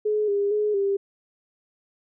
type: tone with pitch steps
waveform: sine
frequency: 424 / 403.7 / 420.9 / 396.6 Hz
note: G#4 / G#4 / G#4 / G4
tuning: +36 / -49 / +23 / +20 cents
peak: -20 dBFS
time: 0.05-0.97 s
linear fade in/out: 10 ms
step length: 230 ms
effects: none